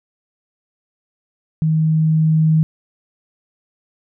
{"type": "tone with level ramp", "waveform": "sine", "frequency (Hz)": 157.9, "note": "D#3", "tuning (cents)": 26, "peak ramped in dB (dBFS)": [-13, -10], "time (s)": [1.62, 2.63], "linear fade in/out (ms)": 0, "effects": []}